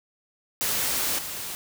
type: noise with level steps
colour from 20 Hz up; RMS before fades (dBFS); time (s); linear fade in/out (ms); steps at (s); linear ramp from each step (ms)
white; -26 / -34; 0.61-1.55; 0; 1.18; 10
effects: none